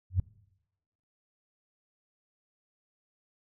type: tone with exponential growth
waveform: sine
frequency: 91.9 Hz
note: F#2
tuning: 11 cents flat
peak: -17 dBFS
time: 0.1-0.2 s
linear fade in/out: 5 ms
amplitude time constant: 21 ms
effects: noise-tail reverb RT60 0.9 s tail -23 dB re dry + tanh soft clip ceiling -14 dBFS